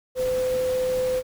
sine tone in noise, 510 Hz, C5, 44 cents flat, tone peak -21 dBFS, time 0.15-1.23 s, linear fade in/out 50 ms, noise pink, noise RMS -37 dBFS, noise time 0.15-1.23 s, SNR +13 dB, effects none

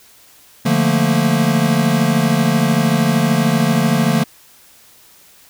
square chord, Bb major seventh, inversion first, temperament equal, 146.83 / 174.61 / 220 / 233.1 Hz, D3 / F3 / A3 / Bb3, 0 / 0 / 0 / 0 cents, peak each -19 dBFS, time 0.65-4.24 s, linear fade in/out 10 ms, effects white hiss -47 dBFS RMS until 5.49 s

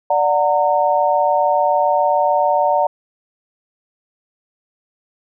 sine chord, D augmented, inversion none, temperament just, 587.3 / 734.2 / 917.7 Hz, D5 / F#5 / A#5, 0 / -14 / -27 cents, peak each -17 dBFS, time 0.1-2.87 s, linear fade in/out 5 ms, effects none

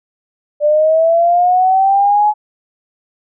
sine linear sweep, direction up, 588 to 850 Hz, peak -8 dBFS, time 0.6-2.34 s, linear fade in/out 50 ms, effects none

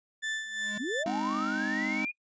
35% pulse tone with tremolo, 1760 Hz, A6, in tune, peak -28 dBFS, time 0.22-1.04 s, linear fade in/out 20 ms, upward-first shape sine, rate 2.9 Hz, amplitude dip 60%
square tone with exponential growth, 207.7 Hz, G#3, in tune, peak -34 dBFS, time 0.45-0.78 s, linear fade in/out 5 ms, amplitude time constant 71 ms
sine linear sweep, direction up, 210.4 to 2474 Hz, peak -31 dBFS, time 0.79-2.12 s, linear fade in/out 20 ms
square chord, Ab major, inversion none, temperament just, 207.7 / 259.6 / 311.5 Hz, Ab3 / C4 / Eb4, 0 / -13 / +2 cents, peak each -36 dBFS, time 1.06-2.05 s, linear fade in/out 2 ms
effects noise-tail reverb RT60 0.1 s tail -25 dB re dry + resampled to 16000 Hz

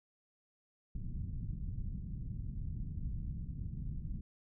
pink low-pass noise, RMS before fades -40 dBFS, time 0.95-4.21 s, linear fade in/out 5 ms, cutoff 180 Hz, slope 24 dB/octave, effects none

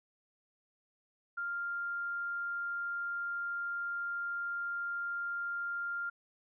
sine tone, 1396.9 Hz, F6, in tune, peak -34 dBFS, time 1.37-6.1 s, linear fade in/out 10 ms, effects none

